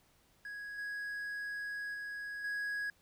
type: tone with level steps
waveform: triangle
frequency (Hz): 1661.2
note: G#6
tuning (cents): 0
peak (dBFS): -40 / -36 / -38 / -33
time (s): 0.45-2.9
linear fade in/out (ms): 2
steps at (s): 0.78 / 1.94 / 2.44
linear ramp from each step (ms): 5
effects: pink hiss -69 dBFS RMS until 3.01 s